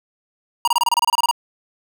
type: tone bursts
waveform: square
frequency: 948 Hz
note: A#5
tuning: 29 cents sharp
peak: -14 dBFS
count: 13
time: 0.65-1.312 s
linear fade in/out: 2 ms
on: 26 ms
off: 27 ms
effects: none